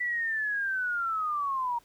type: linear sweep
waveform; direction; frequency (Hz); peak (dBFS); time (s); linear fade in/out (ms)
sine; down; 1975.5 to 932.3; -27; 0-1.79; 10
effects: pink hiss -62 dBFS RMS until 1.84 s